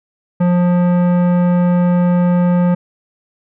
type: tone with tanh clipping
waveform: sine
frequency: 177 Hz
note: F3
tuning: 23 cents sharp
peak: -12 dBFS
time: 0.4-2.75 s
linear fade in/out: 10 ms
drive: 15 dB
effects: none